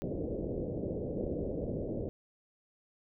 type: low-pass noise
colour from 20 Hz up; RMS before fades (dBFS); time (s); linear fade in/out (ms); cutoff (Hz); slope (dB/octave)
white; -36; 0.02-2.09; 0; 550; 48
effects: none